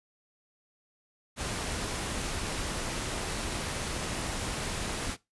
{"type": "noise with amplitude modulation", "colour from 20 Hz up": "pink", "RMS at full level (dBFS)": -32, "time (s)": [1.36, 5.17], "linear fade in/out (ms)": 50, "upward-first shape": "sine", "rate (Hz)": 297, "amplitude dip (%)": 40, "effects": ["noise-tail reverb RT60 0.2 s tail -19 dB re dry", "resampled to 24000 Hz"]}